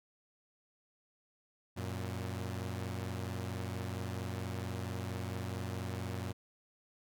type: tone pair together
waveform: sawtooth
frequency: 92.5 / 116.91 Hz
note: F#2 / A#2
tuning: 0 / +5 cents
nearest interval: major third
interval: 405 cents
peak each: -35 / -37 dBFS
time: 1.76-6.33 s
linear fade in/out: 20 ms
effects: none